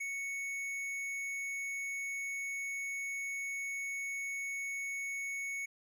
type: tone with tanh clipping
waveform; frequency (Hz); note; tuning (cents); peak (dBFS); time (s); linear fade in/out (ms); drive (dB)
sine; 2217; C#7; 0; -38; 0-5.66; 10; 12
effects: none